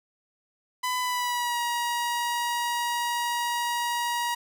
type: tone with pitch glide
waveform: sawtooth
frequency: 1002 to 953.4 Hz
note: B5 to A#5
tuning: +25 to +39 cents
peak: -22 dBFS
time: 0.83-4.35 s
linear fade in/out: 10 ms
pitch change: -86 cents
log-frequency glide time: 1-1.59 s
effects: none